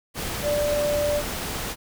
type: tone in noise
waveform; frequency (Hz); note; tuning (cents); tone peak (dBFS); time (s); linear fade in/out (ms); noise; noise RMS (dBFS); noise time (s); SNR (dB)
sine; 587.3; D5; 0; -21; 0.42-1.23; 50; pink; -30; 0.14-1.76; +6
effects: none